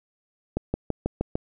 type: accelerating click train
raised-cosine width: 2 ms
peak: -11 dBFS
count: 6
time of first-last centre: 0.57-1.355 s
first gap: 170 ms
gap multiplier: 0.96
effects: none